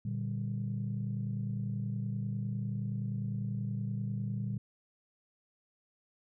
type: chord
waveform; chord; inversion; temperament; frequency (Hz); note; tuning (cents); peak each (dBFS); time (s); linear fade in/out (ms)
sine; G minor; first; equal; 116.54 / 146.83 / 196; Bb2 / D3 / G3; 0 / 0 / 0; -34 / -39 / -37; 0.05-4.58; 5
effects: tanh soft clip ceiling -25 dBFS